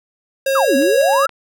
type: tone with pitch glide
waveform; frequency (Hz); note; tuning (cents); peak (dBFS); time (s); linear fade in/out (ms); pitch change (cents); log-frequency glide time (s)
square; 541 to 550.8; C#5 to C#5; -42 to -11; -15; 0.46-1.26; 5; +31; 0.59-0.71
type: exponential two-way sweep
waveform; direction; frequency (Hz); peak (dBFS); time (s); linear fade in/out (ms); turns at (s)
sine; down then up; 1396.9 to 247.9 to 1396.9; -14; 0.55-1.27; 5; 0.76
type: clicks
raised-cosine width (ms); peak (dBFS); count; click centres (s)
0.3; -21; 5; 0.823 / 1.012 / 1.132 / 1.249 / 1.293
effects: none